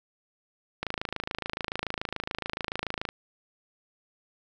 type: click train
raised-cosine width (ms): 0.3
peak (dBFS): -14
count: 62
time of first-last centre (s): 0.83-3.089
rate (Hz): 27
effects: none